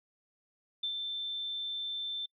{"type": "tone with ADSR envelope", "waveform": "sine", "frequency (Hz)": 3550, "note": "A7", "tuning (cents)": 15, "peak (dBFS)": -30, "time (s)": [0.83, 2.26], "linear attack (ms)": 7, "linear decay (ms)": 83, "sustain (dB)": -4, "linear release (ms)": 6, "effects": ["noise-tail reverb RT60 0.1 s tail -26 dB re dry"]}